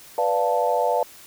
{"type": "chord", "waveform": "sine", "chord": "B half-diminished seventh", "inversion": "none", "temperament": "equal", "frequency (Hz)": [493.9, 587.3, 698.5, 880], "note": ["B4", "D5", "F5", "A5"], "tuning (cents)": [0, 0, 0, 0], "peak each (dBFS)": -24, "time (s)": [0.18, 1.03], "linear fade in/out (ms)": 2, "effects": ["white hiss -46 dBFS RMS until 1.26 s"]}